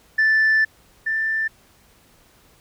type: tone pair in turn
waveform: sine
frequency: 1760 / 1775.3 Hz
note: A6 / A6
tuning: 0 / +15 cents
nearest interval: unison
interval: 15 cents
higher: second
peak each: -12 / -19 dBFS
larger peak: first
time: 0.18-0.65 / 1.06-1.48 s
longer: first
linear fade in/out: 10 ms
effects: tanh soft clip ceiling -12 dBFS + pink hiss -55 dBFS RMS until 2.6 s